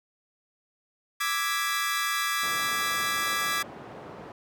sawtooth chord, E dominant seventh, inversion third, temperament equal, 1174.7 / 1318.5 / 1661.2 / 1975.5 Hz, D6 / E6 / G#6 / B6, 0 / 0 / 0 / 0 cents, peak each -26 / -32 / -27 / -29 dBFS, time 1.2-3.63 s, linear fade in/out 10 ms
white band-pass noise, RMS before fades -43 dBFS, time 2.43-4.32 s, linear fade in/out 2 ms, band 100 to 800 Hz, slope 12 dB/octave
effects none

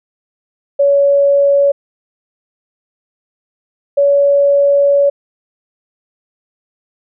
sine tone pair in turn, 563 / 565.2 Hz, C#5 / C#5, +27 / +34 cents, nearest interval unison, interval 7 cents, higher second, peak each -7 dBFS, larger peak neither, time 0.79-1.72 / 3.97-5.1 s, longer second, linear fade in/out 10 ms, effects none

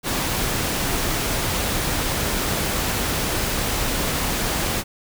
pink noise, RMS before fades -23 dBFS, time 0.03-4.84 s, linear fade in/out 50 ms, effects none

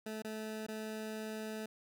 20% pulse tone with dropouts, 217.5 Hz, A3, 20 cents flat, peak -35 dBFS, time 0.06-1.66 s, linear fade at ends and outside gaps 5 ms, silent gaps 0.222-0.245 / 0.666-0.684 s, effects none

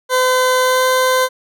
20% pulse tone with pitch glide, 510 to 513.8 Hz, C5 to C5, -44 to -32 cents, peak -7 dBFS, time 0.09-1.29 s, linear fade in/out 50 ms, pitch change +12 cents, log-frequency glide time 0.62-0.86 s, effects none

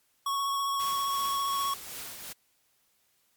square tone with vibrato, 1108.7 Hz, C#6, in tune, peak -28 dBFS, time 0.26-1.74 s, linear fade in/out 5 ms, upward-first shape sine, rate 15 Hz, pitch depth 17 cents each way
white noise with tremolo, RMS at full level -39 dBFS, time 0.79-2.33 s, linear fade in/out 10 ms, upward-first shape triangle, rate 2.7 Hz, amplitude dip 45%
effects white hiss -70 dBFS RMS until 3.36 s + MP3 96 kbps

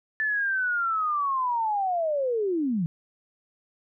sine linear sweep, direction down, 1760 to 154.3 Hz, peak -23 dBFS, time 0.2-2.86 s, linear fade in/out 0 ms, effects none

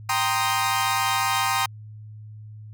sawtooth chord, C minor seventh, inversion second, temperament equal, 784 / 932.3 / 1046.5 / 1244.5 Hz, G5 / Bb5 / C6 / Eb6, 0 / 0 / 0 / 0 cents, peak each -23 dBFS, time 0.09-1.66 s, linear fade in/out 5 ms, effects added 107 Hz sine -38 dBFS peak until 2.73 s

